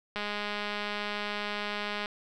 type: click train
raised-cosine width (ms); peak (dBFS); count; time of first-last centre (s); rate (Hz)
0.3; -18; 394; 0.16-2.059; 207
effects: none

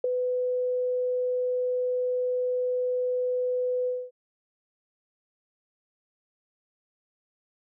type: tone with ADSR envelope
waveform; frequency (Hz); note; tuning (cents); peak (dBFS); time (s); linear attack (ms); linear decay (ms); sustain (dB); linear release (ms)
sine; 500; B4; +21; -18; 0.04-4.11; 4; 8; -6; 240
effects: none

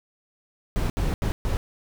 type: noise bursts at uneven times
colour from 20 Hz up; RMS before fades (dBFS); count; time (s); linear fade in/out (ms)
brown; -24; 4; 0.76-0.9 / 0.97-1.14 / 1.22-1.32 / 1.45-1.57; 0
effects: none

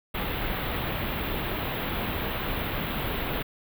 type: band-stop noise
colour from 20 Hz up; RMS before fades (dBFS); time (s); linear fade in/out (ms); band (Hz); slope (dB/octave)
pink; -30; 0.14-3.43; 10; 3700 to 13000; 48
effects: none

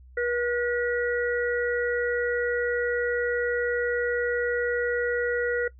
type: harmonic tone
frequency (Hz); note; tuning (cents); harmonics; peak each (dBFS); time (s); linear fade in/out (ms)
482; B4; -42; 1 / 3 / 4; -25 / -30 / -32; 0.17-5.68; 5
effects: noise-tail reverb RT60 0.1 s tail -19 dB re dry + added 63 Hz sine -47 dBFS peak until 5.79 s

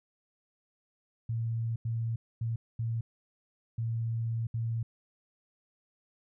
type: tone bursts at uneven times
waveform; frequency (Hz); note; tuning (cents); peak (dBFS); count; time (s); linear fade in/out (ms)
sine; 114.5; A#2; -31; -29; 6; 1.29-1.76 / 1.85-2.16 / 2.41-2.56 / 2.79-3.01 / 3.78-4.47 / 4.54-4.83; 5
effects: none

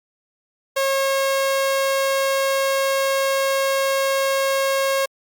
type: tone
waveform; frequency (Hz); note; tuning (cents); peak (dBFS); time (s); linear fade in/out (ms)
sawtooth; 543; C#5; -36; -14; 0.76-5.06; 10
effects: Opus 48 kbps

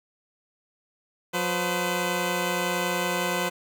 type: tone pair together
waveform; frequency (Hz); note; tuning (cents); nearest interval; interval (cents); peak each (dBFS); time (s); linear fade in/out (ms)
10% pulse; 178.9 / 506; F3 / B4; +42 / +42; octave + tritone; 1800; -19; 1.33-3.5; 20
effects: none

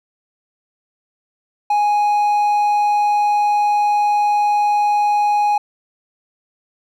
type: tone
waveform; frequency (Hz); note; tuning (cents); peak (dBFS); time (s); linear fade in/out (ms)
triangle; 830; G#5; -1; -11; 1.7-5.58; 5
effects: none

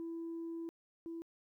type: tone pair in turn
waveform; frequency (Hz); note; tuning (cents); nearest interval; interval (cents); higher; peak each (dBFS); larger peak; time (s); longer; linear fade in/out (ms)
sine; 332.2 / 332.2; E4 / E4; +13 / +13; unison; 0; neither; -38 / -40; first; 0-0.69 / 1.06-1.22; first; 0
effects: tanh soft clip ceiling -37 dBFS + 13-bit

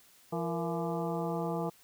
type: harmonic tone with a mistuned harmonic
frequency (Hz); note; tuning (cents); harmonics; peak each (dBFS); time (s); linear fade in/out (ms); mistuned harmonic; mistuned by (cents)
169; E3; +43; 1 / 2 / 3 / 4 / 5 / 6 / 7; -35 / -38 / -37 / -39 / -40 / -46 / -44; 0.32-1.7; 10; 3; -120
effects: white hiss -61 dBFS RMS until 1.83 s

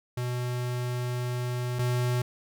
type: tone pair in turn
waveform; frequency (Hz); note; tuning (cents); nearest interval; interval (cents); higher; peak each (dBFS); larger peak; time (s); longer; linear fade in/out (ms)
square; 123.47 / 123.47; B2 / B2; 0 / 0; unison; 0; neither; -29 / -25; second; 0.17-1.79 / 1.79-2.22; first; 5
effects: none

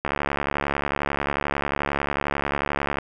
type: click train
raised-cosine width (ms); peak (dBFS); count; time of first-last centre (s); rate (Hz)
0.5; -8; 210; 0.05-2.985; 71.2
effects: none

